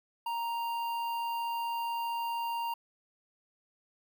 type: tone with notch filter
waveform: square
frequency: 932.3 Hz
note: A#5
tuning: in tune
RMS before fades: -34 dBFS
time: 0.26-2.74 s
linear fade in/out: 5 ms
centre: 7100 Hz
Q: 0.56
effects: none